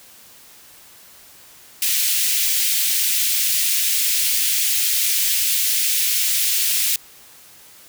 white high-pass noise, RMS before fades -19 dBFS, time 1.82-6.96 s, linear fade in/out 2 ms, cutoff 2200 Hz, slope 24 dB/octave, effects white hiss -46 dBFS RMS until 7.88 s

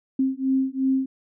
sine beating tone pair, 263.8 / 266.6 Hz, C4 / C4, +14 / +33 cents, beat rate 2.8 Hz, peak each -23 dBFS, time 0.19-1.06 s, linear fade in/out 5 ms, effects none

